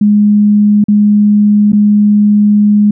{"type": "tone with dropouts", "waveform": "sine", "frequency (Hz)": 207.7, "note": "G#3", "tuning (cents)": 0, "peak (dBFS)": -4, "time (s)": [0.01, 2.91], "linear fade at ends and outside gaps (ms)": 5, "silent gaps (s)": [[0.841, 0.883], [1.721, 1.73]], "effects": []}